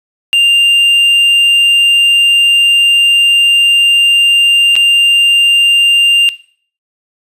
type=tone with dropouts; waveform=triangle; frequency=2794 Hz; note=F7; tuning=in tune; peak=-4 dBFS; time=0.33-6.29 s; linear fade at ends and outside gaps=0 ms; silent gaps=4.755-4.764 s; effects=noise-tail reverb RT60 0.5 s tail -17 dB re dry + resampled to 32000 Hz